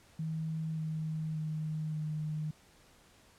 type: tone with pitch steps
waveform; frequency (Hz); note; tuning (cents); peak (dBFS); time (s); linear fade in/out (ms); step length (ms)
sine; 159.2 / 157.37 / 155.56 / 153.78; D#3 / D#3 / D#3 / D#3; +40 / +20 / 0 / -20; -33; 0.19-2.51; 5; 580
effects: pink hiss -62 dBFS RMS until 3.38 s + low-pass 11000 Hz 12 dB/octave